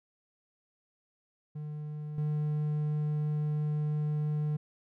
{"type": "tone with level steps", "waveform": "triangle", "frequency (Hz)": 150.5, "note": "D3", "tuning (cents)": 43, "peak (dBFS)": [-34, -26], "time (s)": [1.55, 4.57], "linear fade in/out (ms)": 10, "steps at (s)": 2.18, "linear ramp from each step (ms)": 2, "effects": []}